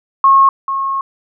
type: tone pair in turn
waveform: sine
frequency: 1087 / 1087 Hz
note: C#6 / C#6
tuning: -34 / -34 cents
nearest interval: unison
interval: 0 cents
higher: neither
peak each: -5 / -15 dBFS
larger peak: first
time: 0.24-0.49 / 0.68-1.01 s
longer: second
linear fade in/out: 2 ms
effects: none